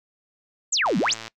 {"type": "exponential two-way sweep", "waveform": "sine", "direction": "down then up", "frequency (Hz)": [8372, 164.81, 8372], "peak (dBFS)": -19, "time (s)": [0.72, 1.14], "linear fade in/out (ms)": 10, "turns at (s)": 0.98}
{"type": "click train", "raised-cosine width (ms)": 0.2, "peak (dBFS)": -18, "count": 48, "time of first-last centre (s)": [0.86, 1.28], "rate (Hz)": 112}
{"effects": ["noise-tail reverb RT60 0.1 s tail -22 dB re dry"]}